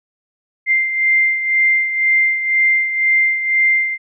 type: beating tone pair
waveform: sine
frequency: 2093 / 2095 Hz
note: C7 / C7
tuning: 0 / +2 cents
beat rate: 2 Hz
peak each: -13 / -20 dBFS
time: 0.66-3.98 s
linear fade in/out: 50 ms
effects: none